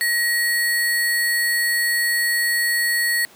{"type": "tone with sample-and-hold", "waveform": "sine", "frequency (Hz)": 1900, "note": "A#6", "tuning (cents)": 33, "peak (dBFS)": -17, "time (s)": [0.01, 3.25], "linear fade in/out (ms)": 0, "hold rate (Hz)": 6300, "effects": ["pink hiss -48 dBFS RMS until 3.35 s", "high-pass 200 Hz 12 dB/octave"]}